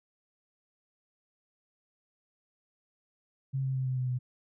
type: tone with pitch steps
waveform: sine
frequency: 134.5 / 132.65 / 130.82 / 129.02 / 127.24 / 125.49 Hz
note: C3 / C3 / C3 / C3 / C3 / B2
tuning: +48 / +24 / 0 / -24 / -48 / +28 cents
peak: -28 dBFS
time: 3.53-4.19 s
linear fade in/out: 20 ms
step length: 110 ms
effects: none